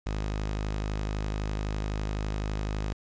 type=tone; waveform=sawtooth; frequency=51.91 Hz; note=G#1; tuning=in tune; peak=-25 dBFS; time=0.06-2.93 s; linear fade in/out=5 ms; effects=resampled to 16000 Hz + 9-bit